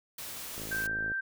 white noise, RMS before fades -41 dBFS, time 0.18-0.87 s, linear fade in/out 5 ms
click train, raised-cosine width 2 ms, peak -30 dBFS, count 30, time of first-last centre 0.58-1.118 s, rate 53.9 Hz
sine tone, 1568 Hz, G6, in tune, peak -30 dBFS, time 0.71-1.21 s, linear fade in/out 10 ms
effects none

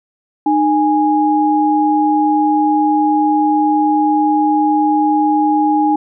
sine tone pair together, 304.9 / 827 Hz, D#4 / G#5, -35 / -8 cents, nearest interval octave + perfect fourth, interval 1727 cents, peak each -13 dBFS, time 0.46-5.96 s, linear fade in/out 5 ms, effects none

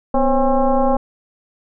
sine tone with frequency modulation, 280 Hz, C#4, 18 cents sharp, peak -12 dBFS, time 0.14-0.97 s, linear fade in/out 5 ms, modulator 265 Hz, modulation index 2.5, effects none

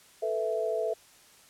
sine chord, A suspended second, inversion none, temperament equal, 440 / 493.9 / 659.3 Hz, A4 / B4 / E5, 0 / 0 / 0 cents, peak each -31 / -34 / -30 dBFS, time 0.22-0.94 s, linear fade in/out 10 ms, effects white hiss -57 dBFS RMS until 1.49 s + low-pass 11000 Hz 12 dB/octave

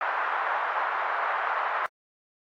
white band-pass noise, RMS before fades -28 dBFS, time 0.01-1.86 s, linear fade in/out 0 ms, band 700 to 1500 Hz, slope 24 dB/octave, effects AAC 48 kbps

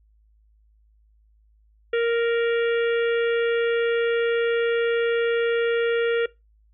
harmonic tone with a mistuned harmonic, 466.2 Hz, A#4, in tune, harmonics 1 / 3 / 4 / 5 / 6 / 7, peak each -19 / -31 / -33 / -37 / -37 / -41 dBFS, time 1.93-6.26 s, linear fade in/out 5 ms, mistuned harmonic 7, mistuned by +46 cents, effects noise-tail reverb RT60 0.2 s tail -20 dB re dry + added 53 Hz sine -56 dBFS peak until 6.73 s

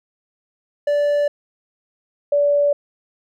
triangle / sine tone pair in turn, 582 / 577.3 Hz, D5 / D5, -16 / -30 cents, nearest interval unison, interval 14 cents, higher first, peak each -13 dBFS, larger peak neither, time 0.87-1.28 / 2.32-2.73 s, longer neither, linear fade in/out 5 ms, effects none

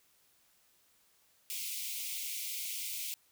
white high-pass noise, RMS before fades -39 dBFS, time 1.5-3.14 s, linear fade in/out 0 ms, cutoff 2100 Hz, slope 96 dB/octave, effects white hiss -69 dBFS RMS until 3.31 s

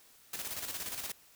white noise with tremolo, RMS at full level -38 dBFS, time 0.33-1.12 s, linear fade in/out 5 ms, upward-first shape square, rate 17 Hz, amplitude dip 50%, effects white hiss -61 dBFS RMS until 1.35 s

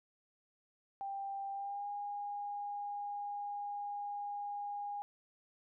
sine tone with pitch glide, 790 to 816.9 Hz, G5 to G#5, +13 to -29 cents, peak -38 dBFS, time 1.01-5.02 s, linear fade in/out 0 ms, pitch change +58 cents, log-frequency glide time 1.52-1.88 s, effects none

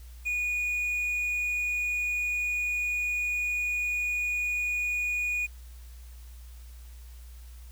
triangle tone with quantisation, 2457 Hz, D#7, 22 cents flat, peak -25 dBFS, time 0.25-5.47 s, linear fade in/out 20 ms, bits 9, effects added 60 Hz sine -43 dBFS peak until 7.71 s + white hiss -58 dBFS RMS until 7.71 s

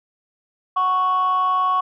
sine tone pair together, 740 / 1108.7 Hz, F#5 / C#6, 0 / 0 cents, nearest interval perfect fifth, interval 700 cents, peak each -23 / -15 dBFS, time 0.76-1.81 s, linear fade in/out 10 ms, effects tanh soft clip ceiling -13 dBFS

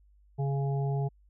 harmonic tone, 138.59 Hz, C#3, in tune, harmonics 1 / 3 / 5 / 6, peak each -27 / -37 / -41 / -43 dBFS, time 0.38-1.09 s, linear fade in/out 20 ms, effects added 50 Hz sine -58 dBFS peak until 1.29 s

